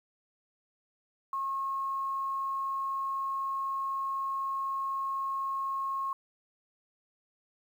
sine tone with quantisation, 1084 Hz, C#6, 39 cents flat, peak -30 dBFS, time 1.33-6.13 s, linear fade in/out 2 ms, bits 10, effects none

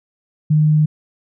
sine tone, 153 Hz, D#3, 29 cents flat, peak -10 dBFS, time 0.5-0.86 s, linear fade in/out 10 ms, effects none

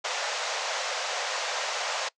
pink band-pass noise, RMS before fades -31 dBFS, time 0.04-2.09 s, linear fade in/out 10 ms, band 510 to 7100 Hz, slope 48 dB/octave, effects noise-tail reverb RT60 0.1 s tail -22 dB re dry

